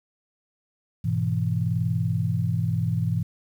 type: chord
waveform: sine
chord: E major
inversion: first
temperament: just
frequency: 103.01 / 123.61 / 164.81 Hz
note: G#2 / B2 / E3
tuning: -14 / +2 / 0 cents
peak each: -26 dBFS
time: 1.04-3.23 s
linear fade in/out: 10 ms
effects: 9-bit